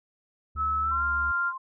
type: tone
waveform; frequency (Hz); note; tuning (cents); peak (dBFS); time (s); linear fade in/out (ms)
triangle; 73.42; D2; 0; -32; 0.55-1.32; 10
type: tone with pitch glide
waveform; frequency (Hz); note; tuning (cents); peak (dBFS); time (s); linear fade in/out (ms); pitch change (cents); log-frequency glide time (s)
sine; 1300 to 1393.3; E6 to F6; -24 to -4; -24; 0.56-1.53; 50; +120; 0.81-1.04
type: tone with vibrato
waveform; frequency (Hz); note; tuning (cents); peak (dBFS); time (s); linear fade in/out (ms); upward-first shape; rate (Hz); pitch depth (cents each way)
sine; 1046.5; C6; 0; -33; 0.91-1.58; 10; triangle; 8.1; 14
effects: none